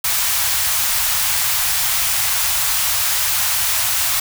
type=band-stop noise; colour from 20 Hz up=white; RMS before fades=-18 dBFS; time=0.04-4.2 s; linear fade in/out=5 ms; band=120 to 730 Hz; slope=24 dB/octave; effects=none